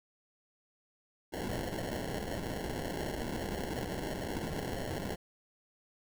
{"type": "noise with sample-and-hold", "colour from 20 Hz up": "white", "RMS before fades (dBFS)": -37, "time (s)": [1.32, 5.16], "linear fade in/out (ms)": 20, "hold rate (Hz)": 1225, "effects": []}